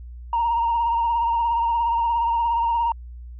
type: tone with vibrato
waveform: sine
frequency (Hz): 932.3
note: A#5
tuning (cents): 0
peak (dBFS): -17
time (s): 0.33-2.92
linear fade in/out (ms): 2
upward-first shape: triangle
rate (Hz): 17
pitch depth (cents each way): 41
effects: tanh soft clip ceiling -15 dBFS + added 60 Hz sine -35 dBFS peak until 3.39 s